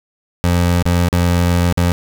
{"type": "tone with dropouts", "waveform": "25% pulse", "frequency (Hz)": 87.4, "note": "F2", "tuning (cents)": 2, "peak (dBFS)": -8, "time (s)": [0.44, 1.92], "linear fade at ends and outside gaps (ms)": 0, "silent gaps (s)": [[0.826, 0.855], [1.087, 1.128], [1.726, 1.774]], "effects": []}